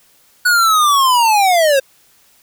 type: linear sweep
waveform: square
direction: down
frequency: 1480 to 523.3 Hz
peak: -10 dBFS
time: 0.45-1.8 s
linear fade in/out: 10 ms
effects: white hiss -52 dBFS RMS until 2.42 s